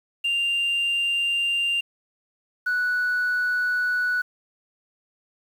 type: tone pair in turn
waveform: sine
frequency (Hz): 2789 / 1477.4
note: F7 / F#6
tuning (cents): -3 / -3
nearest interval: major seventh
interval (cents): 1100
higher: first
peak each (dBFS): -19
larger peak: neither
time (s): 0.24-1.81 / 2.66-4.22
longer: first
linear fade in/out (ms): 10
effects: tanh soft clip ceiling -18 dBFS + 8-bit